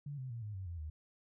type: tone with pitch steps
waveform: sine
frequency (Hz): 143.8 / 129.6 / 116.8 / 105.27 / 94.87 / 85.5 / 77.06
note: D3 / C3 / A#2 / G#2 / F#2 / F2 / D#2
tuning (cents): -36 / -16 / +4 / +24 / +44 / -36 / -16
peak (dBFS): -40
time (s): 0.06-0.9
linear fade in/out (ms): 5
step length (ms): 120
effects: none